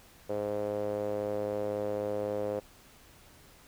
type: tone with band-pass filter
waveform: sawtooth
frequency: 103.83 Hz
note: G#2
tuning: in tune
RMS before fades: -33 dBFS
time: 0.29-2.6 s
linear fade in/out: 10 ms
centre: 510 Hz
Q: 4.6
effects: pink hiss -57 dBFS RMS until 3.67 s